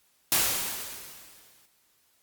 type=noise with exponential decay; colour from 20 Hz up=white; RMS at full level=-22 dBFS; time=0.32-1.66 s; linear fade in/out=1 ms; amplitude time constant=290 ms; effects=white hiss -67 dBFS RMS until 2.22 s + Opus 48 kbps